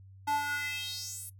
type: tone with high-pass filter sweep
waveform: square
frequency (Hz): 290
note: D4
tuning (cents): -22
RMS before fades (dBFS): -35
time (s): 0.27-1.3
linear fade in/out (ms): 10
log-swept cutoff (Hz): 720 to 11000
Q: 4.2
effects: noise-tail reverb RT60 0.1 s tail -20 dB re dry + added 96 Hz sine -50 dBFS peak until 1.39 s